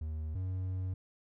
triangle tone pair in turn, 78 / 93.05 Hz, D#2 / F#2, +5 / +10 cents, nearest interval minor third, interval 305 cents, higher second, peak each -33 / -31 dBFS, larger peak second, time 0.01-0.35 / 0.35-0.94 s, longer second, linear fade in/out 5 ms, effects none

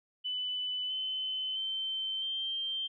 sine tone with pitch steps, 2997 / 3048 / 3099 / 3151 Hz, F#7 / G7 / G7 / G7, +22 / -49 / -21 / +8 cents, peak -32 dBFS, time 0.24-2.88 s, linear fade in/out 20 ms, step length 660 ms, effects none

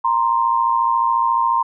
sine tone pair together, 932.3 / 1046.5 Hz, A#5 / C6, 0 / 0 cents, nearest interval major second, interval 200 cents, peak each -17 dBFS, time 0.04-1.63 s, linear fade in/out 10 ms, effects none

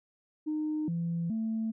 sine tone with pitch steps, 306.7 / 168.6 / 222.4 Hz, D#4 / E3 / A3, -25 / +39 / +19 cents, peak -28 dBFS, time 0.46-1.72 s, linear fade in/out 20 ms, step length 420 ms, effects tanh soft clip ceiling -25 dBFS

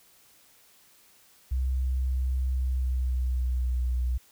sine tone with pitch glide, 64.5 to 61.94 Hz, C2 to B1, -24 to +6 cents, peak -24 dBFS, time 1.51-4.18 s, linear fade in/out 10 ms, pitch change -70 cents, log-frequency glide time 2.5-3.78 s, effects white hiss -59 dBFS RMS until 4.31 s

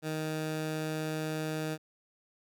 15% pulse tone, 156.2 Hz, D#3, 7 cents sharp, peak -26 dBFS, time 0.02-1.78 s, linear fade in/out 50 ms, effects none

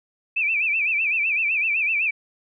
sine tone with vibrato, 2489 Hz, D#7, in tune, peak -19 dBFS, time 0.36-2.11 s, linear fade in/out 10 ms, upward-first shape sine, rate 7.9 Hz, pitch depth 140 cents each way, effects none

